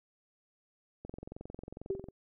click train, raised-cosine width 2 ms, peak -30 dBFS, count 24, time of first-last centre 1.05-2.086 s, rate 22.2 Hz
sine tone with exponential decay, 387.3 Hz, G4, 21 cents flat, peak -28 dBFS, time 1.9-2.11 s, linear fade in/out 2 ms, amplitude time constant 44 ms
effects none

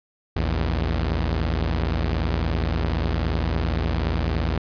sawtooth tone pair together, 57.28 / 81 Hz, A#1 / E2, -30 / -30 cents, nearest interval tritone, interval 600 cents, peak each -20 dBFS, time 0.36-4.58 s, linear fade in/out 5 ms, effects resampled to 11025 Hz

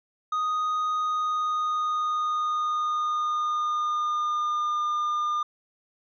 triangle tone with pitch glide, 1244 to 1207.2 Hz, D#6 to D6, -1 to +47 cents, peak -22 dBFS, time 0.32-5.43 s, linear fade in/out 5 ms, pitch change -52 cents, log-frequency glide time 0.95-4.85 s, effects resampled to 16000 Hz

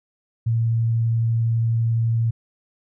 sine tone with vibrato, 114.7 Hz, A#2, 28 cents flat, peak -17 dBFS, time 0.46-2.31 s, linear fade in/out 10 ms, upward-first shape triangle, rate 12 Hz, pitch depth 8 cents each way, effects none

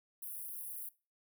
white high-pass noise, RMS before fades -44 dBFS, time 0.22-0.89 s, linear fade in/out 5 ms, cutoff 9400 Hz, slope 96 dB/octave, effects noise-tail reverb RT60 0.3 s tail -20 dB re dry

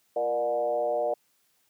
sine tone with frequency modulation, 598 Hz, D5, 31 cents sharp, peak -24 dBFS, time 0.16-1.14 s, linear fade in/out 5 ms, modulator 125 Hz, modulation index 1.1, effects white hiss -69 dBFS RMS until 1.69 s + high-pass 80 Hz 12 dB/octave

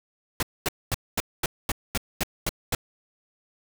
pink noise bursts, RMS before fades -25 dBFS, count 10, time 0.4-2.75 s, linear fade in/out 2 ms, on 28 ms, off 230 ms, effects none

